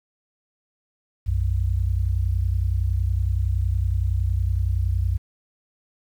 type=tone pair together; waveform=sine; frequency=61.74 / 92.51 Hz; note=B1 / F#2; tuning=0 / 0 cents; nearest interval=perfect fifth; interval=700 cents; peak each=-22 dBFS; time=1.26-5.18 s; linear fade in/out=20 ms; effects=9-bit